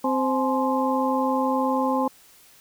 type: harmonic tone with a mistuned harmonic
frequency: 261.6 Hz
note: C4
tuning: in tune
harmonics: 1 / 2 / 3 / 4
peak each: -24 / -26 / -26 / -27 dBFS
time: 0.04-2.08 s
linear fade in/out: 5 ms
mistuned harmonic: 3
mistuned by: +130 cents
effects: white hiss -53 dBFS RMS until 2.6 s